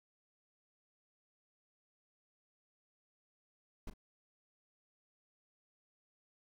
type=noise with echo; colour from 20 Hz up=brown; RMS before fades=-42 dBFS; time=3.87-3.9 s; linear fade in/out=5 ms; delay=38 ms; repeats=1; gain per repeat=-13 dB; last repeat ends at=3.938 s; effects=none